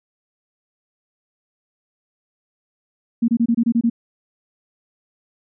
sine tone bursts, 233.1 Hz, A#3, in tune, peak -13 dBFS, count 8, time 3.22-3.899 s, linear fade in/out 10 ms, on 63 ms, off 25 ms, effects none

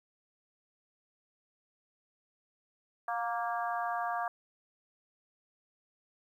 harmonic tone with a mistuned harmonic, 233.1 Hz, A#3, in tune, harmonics 3 / 4 / 5 / 6 / 7, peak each -34 / -39 / -37 / -45 / -41 dBFS, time 3.08-4.28 s, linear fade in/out 2 ms, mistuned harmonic 3, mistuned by +19 cents, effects 11-bit

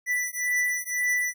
square beating tone pair, 1975.5 / 1977.4 Hz, B6 / B6, 0 / +2 cents, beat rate 1.9 Hz, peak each -28 dBFS, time 0.06-1.34 s, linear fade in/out 50 ms, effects none

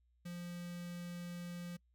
square tone with notch filter, 174.61 Hz, F3, in tune, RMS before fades -45 dBFS, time 0.25-1.77 s, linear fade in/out 10 ms, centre 780 Hz, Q 0.9, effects noise-tail reverb RT60 0.1 s tail -25 dB re dry + added 60 Hz sine -70 dBFS peak until 1.94 s

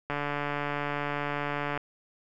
click train, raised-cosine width 0.5 ms, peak -16 dBFS, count 244, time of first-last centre 0.1-1.776 s, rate 145 Hz, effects none

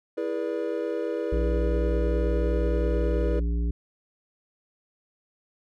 triangle chord, E dominant seventh, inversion none, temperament equal with one note detuned, 329.6 / 415.3 / 484.3 / 587.3 Hz, E4 / G#4 / B4 / D5, 0 / 0 / -34 / 0 cents, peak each -30 / -30 / -28 / -33 dBFS, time 0.17-3.4 s, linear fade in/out 10 ms
harmonic tone, 57.9 Hz, A#1, 11 cents flat, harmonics 1 / 3 / 5 / 7, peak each -23 / -35 / -37 / -43 dBFS, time 1.32-3.71 s, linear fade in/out 5 ms
effects none

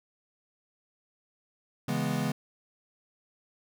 square chord, C# minor seventh, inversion none, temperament equal, 138.59 / 164.81 / 207.7 / 246.9 Hz, C#3 / E3 / G#3 / B3, 0 / 0 / 0 / 0 cents, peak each -34 dBFS, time 1.88-2.32 s, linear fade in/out 5 ms, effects none

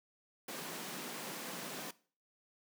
pink high-pass noise, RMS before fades -44 dBFS, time 0.48-1.91 s, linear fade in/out 5 ms, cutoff 160 Hz, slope 48 dB/octave, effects noise-tail reverb RT60 0.4 s tail -19 dB re dry

